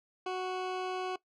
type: tone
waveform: 20% pulse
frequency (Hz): 370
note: F#4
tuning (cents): 0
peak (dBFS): -28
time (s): 0.26-1.16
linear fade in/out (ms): 5
effects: noise-tail reverb RT60 0.1 s tail -19 dB re dry + low-pass 4000 Hz 12 dB/octave